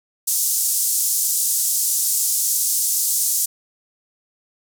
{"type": "band-pass noise", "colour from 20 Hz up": "pink", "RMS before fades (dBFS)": -20, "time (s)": [0.27, 3.46], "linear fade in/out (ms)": 10, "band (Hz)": [6400, 15000], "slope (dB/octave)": 24, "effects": []}